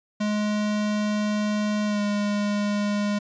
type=tone with pitch glide; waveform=square; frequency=210 to 205.9 Hz; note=G#3 to G#3; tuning=+19 to -15 cents; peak=-23 dBFS; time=0.2-3.19 s; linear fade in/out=10 ms; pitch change=-34 cents; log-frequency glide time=1.86-2.01 s; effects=resampled to 16000 Hz